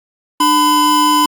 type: tone pair together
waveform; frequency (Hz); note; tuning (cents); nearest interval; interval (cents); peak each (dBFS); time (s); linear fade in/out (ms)
square; 299.1 / 1006; D4 / B5; +32 / +32; octave + major sixth; 2100; -16 / -11; 0.4-1.26; 5
effects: AAC 64 kbps